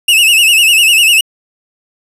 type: tone with vibrato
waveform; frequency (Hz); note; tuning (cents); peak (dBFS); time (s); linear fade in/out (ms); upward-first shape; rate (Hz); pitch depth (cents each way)
45% pulse; 2732; F7; -39; -5; 0.08-1.21; 5; sine; 10; 110
effects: resampled to 32000 Hz